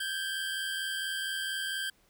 25% pulse tone pair together, 1567.7 / 1652 Hz, G6 / G#6, 0 / -10 cents, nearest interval minor second, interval 90 cents, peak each -29 / -36 dBFS, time 0-1.9 s, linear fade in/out 5 ms, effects pink hiss -67 dBFS RMS until 2.09 s

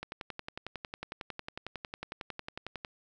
click train, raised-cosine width 0.3 ms, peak -22 dBFS, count 32, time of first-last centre 0.03-2.848 s, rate 11 Hz, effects none

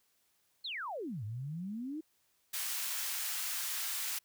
sine exponential two-way sweep, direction down then up, 4435 to 100.9 to 326.2 Hz, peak -37 dBFS, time 0.64-2.01 s, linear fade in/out 10 ms, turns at 1.24 s
white high-pass noise, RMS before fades -37 dBFS, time 2.53-4.19 s, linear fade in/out 10 ms, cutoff 1200 Hz, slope 12 dB/octave
effects white hiss -74 dBFS RMS until 4.24 s

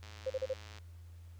click train, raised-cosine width 0.2 ms, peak -34 dBFS, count 81, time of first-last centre 0.03-0.785 s, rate 106 Hz
sine tone bursts, 523.3 Hz, C5, in tune, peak -31 dBFS, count 4, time 0.26-0.537 s, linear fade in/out 10 ms, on 43 ms, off 35 ms
effects added 85 Hz sine -49 dBFS peak until 1.39 s + pink hiss -69 dBFS RMS until 1.39 s

